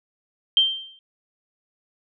sine tone with exponential decay, 3145 Hz, G7, 5 cents sharp, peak -11 dBFS, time 0.57-0.99 s, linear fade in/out 1 ms, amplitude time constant 90 ms, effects none

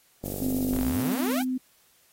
click train, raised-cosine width 2 ms, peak -20 dBFS, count 30, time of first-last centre 0.24-0.832 s, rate 49 Hz
violet noise with tremolo, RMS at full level -35 dBFS, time 0.24-1.45 s, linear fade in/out 20 ms, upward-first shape square, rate 16 Hz, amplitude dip 25%
sine tone with pitch glide, 258.4 to 256.3 Hz, C4 to C4, -21 to -36 cents, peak -25 dBFS, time 0.41-1.58 s, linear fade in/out 10 ms, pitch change -15 cents, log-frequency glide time 0.56-0.68 s
sawtooth exponential sweep, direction up, 30.94 to 853 Hz, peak -26 dBFS, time 0.72-1.43 s, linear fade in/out 20 ms
effects white hiss -62 dBFS RMS until 2.12 s + AAC 48 kbps

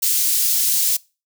white high-pass noise, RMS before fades -18 dBFS, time 0.02-0.97 s, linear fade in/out 10 ms, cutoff 4800 Hz, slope 12 dB/octave, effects noise-tail reverb RT60 0.3 s tail -23 dB re dry

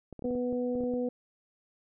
clicks, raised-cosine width 2 ms, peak -29 dBFS, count 11, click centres 0.127 / 0.193 / 0.223 / 0.254 / 0.308 / 0.353 / 0.527 / 0.754 / 0.807 / 0.837 / 0.938 s
harmonic tone, 246.9 Hz, B3, in tune, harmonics 1 / 2 / 3, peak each -31 / -31 / -47 dBFS, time 0.24-1.09 s, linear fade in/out 5 ms
effects none

